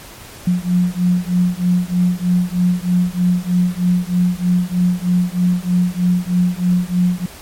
sine beating tone pair, 177.4 / 180.6 Hz, F3 / F#3, +27 / -42 cents, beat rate 3.2 Hz, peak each -16 dBFS, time 0.47-7.26 s, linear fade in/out 5 ms, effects pink hiss -37 dBFS RMS until 7.41 s + MP3 64 kbps

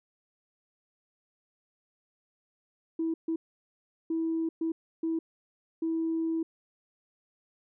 sine tone bursts at uneven times, 326.1 Hz, E4, 19 cents flat, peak -26 dBFS, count 6, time 2.99-3.14 / 3.28-3.36 / 4.1-4.49 / 4.61-4.72 / 5.03-5.19 / 5.82-6.43 s, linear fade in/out 5 ms, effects tanh soft clip ceiling -22 dBFS

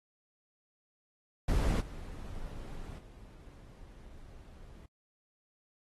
brown noise with level steps, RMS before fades -28 / -43 / -51 dBFS, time 1.48-4.86 s, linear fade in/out 5 ms, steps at 1.8 / 2.98 s, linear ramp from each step 10 ms, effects AAC 32 kbps

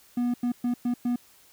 triangle tone bursts at uneven times, 243 Hz, B3, 28 cents flat, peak -21 dBFS, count 5, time 0.17-0.34 / 0.43-0.52 / 0.64-0.74 / 0.85-0.94 / 1.05-1.16 s, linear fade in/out 5 ms, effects white hiss -57 dBFS RMS until 1.52 s

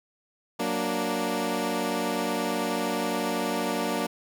15% pulse chord, Gb augmented, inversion none, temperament equal, 185 / 233.1 / 293.7 Hz, Gb3 / Bb3 / D4, 0 / 0 / 0 cents, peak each -26 / -23 / -24 dBFS, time 0.59-4.07 s, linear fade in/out 10 ms, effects none

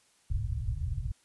white low-pass noise, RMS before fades -32 dBFS, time 0.3-1.12 s, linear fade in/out 10 ms, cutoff 120 Hz, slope 48 dB/octave, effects white hiss -66 dBFS RMS until 1.24 s + resampled to 24000 Hz

